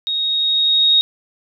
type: tone with level ramp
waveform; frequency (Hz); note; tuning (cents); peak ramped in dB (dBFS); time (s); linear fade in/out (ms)
sine; 3752; A#7; +11; -18 to -9; 0.07-1.01; 0
effects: none